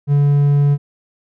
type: tone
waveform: triangle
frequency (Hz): 143.4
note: D3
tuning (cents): -41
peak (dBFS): -8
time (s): 0.07-0.78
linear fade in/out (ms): 50
effects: none